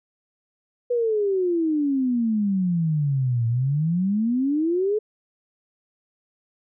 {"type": "exponential two-way sweep", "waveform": "sine", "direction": "down then up", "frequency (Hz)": [493.9, 113.7, 437.2], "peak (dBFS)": -19, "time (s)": [0.9, 4.99], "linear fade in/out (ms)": 10, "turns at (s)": 3.47, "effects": []}